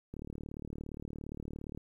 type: click train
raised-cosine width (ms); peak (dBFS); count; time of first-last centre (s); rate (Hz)
3; -29; 62; 0.14-1.775; 37.3
effects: 11-bit